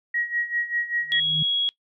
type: tone with tremolo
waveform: sine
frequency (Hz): 1900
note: A#6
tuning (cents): +33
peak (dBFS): -21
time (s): 0.14-1.2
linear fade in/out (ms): 5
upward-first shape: sine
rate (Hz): 5.1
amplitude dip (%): 80
type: tone with exponential growth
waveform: sine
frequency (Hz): 155.56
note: D#3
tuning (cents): 0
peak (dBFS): -23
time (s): 1.02-1.43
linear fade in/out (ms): 5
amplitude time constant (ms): 89
type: tone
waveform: sine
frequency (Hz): 3322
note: G#7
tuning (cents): 0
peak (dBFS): -20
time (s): 1.12-1.69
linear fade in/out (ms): 0
effects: noise-tail reverb RT60 0.1 s tail -22 dB re dry